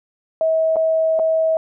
sine tone with dropouts, 643 Hz, E5, 43 cents flat, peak -14 dBFS, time 0.41-1.57 s, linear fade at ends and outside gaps 1 ms, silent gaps 0.759-0.766 / 1.191-1.196 s, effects none

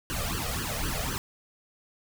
pink noise with flanger, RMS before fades -31 dBFS, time 0.1-1.18 s, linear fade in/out 0 ms, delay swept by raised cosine 0.65 to 1.65 ms, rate 3.9 Hz, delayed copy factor +1, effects none

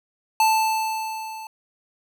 square tone with level ramp, 880 Hz, A5, in tune, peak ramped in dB -15 to -35 dBFS, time 0.4-1.47 s, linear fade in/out 2 ms, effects none

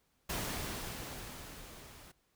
pink noise with level ramp, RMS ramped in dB -36 to -55 dBFS, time 0.29-2.12 s, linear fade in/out 10 ms, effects pink hiss -75 dBFS RMS until 2.35 s

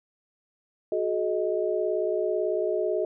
sine tone cluster, 367.6 / 425.7 / 627 Hz, F#4 / G#4 / D#5, -11 / +43 / +13 cents, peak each -28 dBFS, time 0.92-3.05 s, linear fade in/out 2 ms, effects none

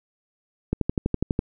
click train, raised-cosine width 3 ms, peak -9 dBFS, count 9, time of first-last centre 0.73-1.391 s, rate 12.1 Hz, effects none

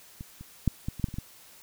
clicks, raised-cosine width 5 ms, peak -26 / -30 / -10 / -18 / -25 / -12 / -29 / -25 / -20 dBFS, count 9, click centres 0.209 / 0.41 / 0.677 / 0.885 / 0.997 / 1.042 / 1.086 / 1.141 / 1.185 s, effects white hiss -53 dBFS RMS until 1.62 s

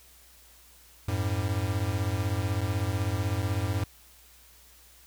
square beating tone pair, 91.1 / 107.1 Hz, F#2 / A2, -26 / -46 cents, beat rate 16 Hz, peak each -30 dBFS, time 1.08-3.84 s, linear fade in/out 5 ms, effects added 60 Hz sine -59 dBFS peak until 5.06 s + white hiss -56 dBFS RMS until 5.06 s

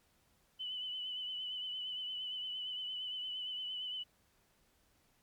sine tone with vibrato, 3000 Hz, F#7, 23 cents sharp, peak -38 dBFS, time 0.59-4.04 s, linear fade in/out 20 ms, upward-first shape triangle, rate 8.7 Hz, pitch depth 41 cents each way, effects pink hiss -72 dBFS RMS until 5.22 s + MP3 96 kbps

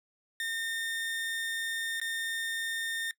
30% pulse tone with dropouts, 1821 Hz, A#6, 41 cents flat, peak -29 dBFS, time 0.4-3.11 s, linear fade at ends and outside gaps 1 ms, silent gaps 2-2.014 s, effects noise-tail reverb RT60 0.1 s tail -19 dB re dry

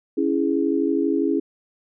sine chord, C# minor, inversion none, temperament equal, 277.2 / 329.6 / 415.3 Hz, C#4 / E4 / G#4, 0 / 0 / 0 cents, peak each -22 / -22 / -24 dBFS, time 0.17-1.4 s, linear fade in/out 10 ms, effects none

